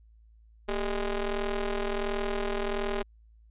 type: ring-modulated tone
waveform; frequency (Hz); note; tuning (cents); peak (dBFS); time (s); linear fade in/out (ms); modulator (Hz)
sawtooth; 207.7; G#3; 0; -21; 0.68-3.03; 10; 187
effects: added 55 Hz sine -54 dBFS peak until 3.5 s + resampled to 8000 Hz